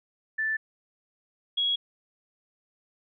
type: tone pair in turn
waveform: sine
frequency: 1760 / 3322 Hz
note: A6 / G#7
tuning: 0 / 0 cents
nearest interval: major seventh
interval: 1100 cents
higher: second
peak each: -25 / -23 dBFS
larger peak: second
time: 0.38-0.57 / 1.57-1.76 s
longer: neither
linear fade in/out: 10 ms
effects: none